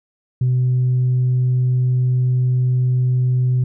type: tone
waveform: sine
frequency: 126.4 Hz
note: B2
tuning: 41 cents sharp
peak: -12 dBFS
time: 0.41-3.64 s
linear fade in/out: 5 ms
effects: tanh soft clip ceiling -11 dBFS